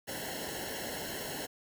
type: noise with comb filter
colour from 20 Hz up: pink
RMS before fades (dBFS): -39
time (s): 0.07-1.47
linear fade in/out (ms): 20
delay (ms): 0.83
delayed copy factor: -1
effects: none